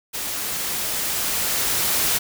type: noise with level ramp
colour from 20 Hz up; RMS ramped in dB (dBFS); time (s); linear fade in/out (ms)
white; -28 to -20; 0.13-2.19; 20
effects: none